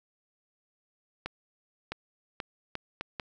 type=accelerating click train; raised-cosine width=0.3 ms; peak=-18 dBFS; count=6; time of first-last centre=1.26-3.198 s; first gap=660 ms; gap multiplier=0.73; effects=none